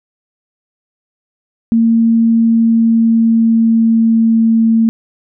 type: tone with pitch glide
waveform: sine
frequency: 228.3 to 225.8 Hz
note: A#3 to A3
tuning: -36 to +45 cents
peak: -7 dBFS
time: 1.72-4.89 s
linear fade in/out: 0 ms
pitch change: -19 cents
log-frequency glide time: 2.39-4.57 s
effects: none